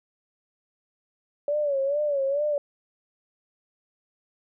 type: tone with vibrato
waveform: sine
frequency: 569 Hz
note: C#5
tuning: 45 cents sharp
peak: -22 dBFS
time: 1.48-2.58 s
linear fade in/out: 2 ms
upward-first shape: sine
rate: 2.3 Hz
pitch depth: 94 cents each way
effects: none